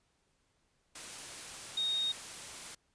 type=tone in noise; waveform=sine; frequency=3721 Hz; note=A#7; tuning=4 cents flat; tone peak=-30 dBFS; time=1.77-2.12 s; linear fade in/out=5 ms; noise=white; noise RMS=-45 dBFS; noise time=0.95-2.75 s; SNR=+12 dB; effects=pink hiss -75 dBFS RMS until 2.94 s + resampled to 22050 Hz